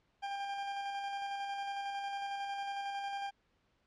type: tone with tremolo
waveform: 40% pulse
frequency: 797 Hz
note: G5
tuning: 28 cents sharp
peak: -35 dBFS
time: 0.22-3.31 s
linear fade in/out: 20 ms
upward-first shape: square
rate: 11 Hz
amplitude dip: 25%
effects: pink hiss -75 dBFS RMS until 3.86 s + low-pass 4000 Hz 12 dB/octave